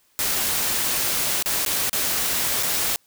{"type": "noise with dropouts", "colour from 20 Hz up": "white", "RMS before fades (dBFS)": -23, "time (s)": [0.19, 2.96], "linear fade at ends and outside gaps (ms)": 0, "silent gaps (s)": [[1.425, 1.459], [1.65, 1.662], [1.895, 1.93], [2.627, 2.632]], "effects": ["white hiss -62 dBFS RMS until 3.06 s"]}